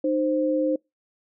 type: tone pair together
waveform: sine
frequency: 306.1 / 523.3 Hz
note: D#4 / C5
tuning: -28 / 0 cents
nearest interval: major sixth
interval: 928 cents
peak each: -23 dBFS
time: 0.04-0.76 s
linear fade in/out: 5 ms
effects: noise-tail reverb RT60 0.2 s tail -26 dB re dry